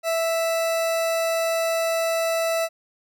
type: tone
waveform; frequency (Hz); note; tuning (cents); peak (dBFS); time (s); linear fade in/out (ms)
40% pulse; 659.3; E5; 0; -20; 0.03-2.69; 50
effects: none